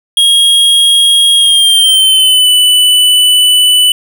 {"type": "tone with pitch glide", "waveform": "square", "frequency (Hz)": [3273, 2984], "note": ["G#7", "F#7"], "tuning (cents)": [-26, 14], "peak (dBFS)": -5, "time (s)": [0.17, 3.92], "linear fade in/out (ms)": 2, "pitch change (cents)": -160, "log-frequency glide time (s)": [1.36, 2.49], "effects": ["7-bit"]}